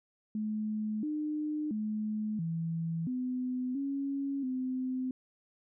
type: tone with pitch steps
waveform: sine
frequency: 214.4 / 302.7 / 214 / 164.7 / 252.7 / 277 / 257 Hz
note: A3 / D#4 / A3 / E3 / B3 / C#4 / C4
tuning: -45 / -48 / -48 / -1 / +40 / -1 / -31 cents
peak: -31 dBFS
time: 0.35-5.11 s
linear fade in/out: 2 ms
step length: 680 ms
effects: none